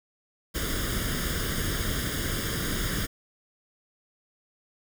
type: noise with comb filter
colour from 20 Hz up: pink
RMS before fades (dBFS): -29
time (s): 0.54-3.07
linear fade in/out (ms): 20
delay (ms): 0.59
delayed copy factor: +0.8
effects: none